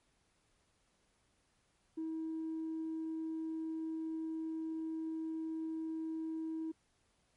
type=tone with tanh clipping; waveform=triangle; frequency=320.8 Hz; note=E4; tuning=47 cents flat; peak=-37 dBFS; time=1.97-6.72 s; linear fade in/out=10 ms; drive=5 dB; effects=pink hiss -75 dBFS RMS until 7.36 s + MP3 48 kbps